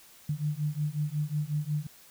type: beating tone pair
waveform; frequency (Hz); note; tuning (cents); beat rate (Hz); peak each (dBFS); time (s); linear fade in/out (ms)
sine; 146.83 / 152.33; D3 / D#3; 0 / -36; 5.5; -31 / -31; 0.29-1.87; 5
effects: white hiss -55 dBFS RMS until 2.1 s